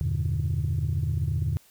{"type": "chord", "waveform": "sine", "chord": "E half-diminished seventh", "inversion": "none", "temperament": "equal with one note detuned", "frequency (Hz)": [82.41, 98, 118.51, 146.83], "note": ["E2", "G2", "Bb2", "D3"], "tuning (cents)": [0, 0, 29, 0], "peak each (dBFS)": [-27, -29, -29, -28], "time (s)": [0.01, 1.57], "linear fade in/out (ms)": 0, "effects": ["tanh soft clip ceiling -18 dBFS", "white hiss -58 dBFS RMS until 1.7 s"]}